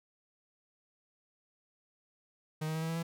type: tone with pitch steps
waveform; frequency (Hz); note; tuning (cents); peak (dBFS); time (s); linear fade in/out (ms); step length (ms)
45% pulse; 155.56 / 157.73 / 159.93 / 162.17 / 164.43 / 166.73; D#3 / D#3 / D#3 / E3 / E3 / E3; 0 / +24 / +48 / -28 / -4 / +20; -33; 2.61-3.03; 10; 70
effects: none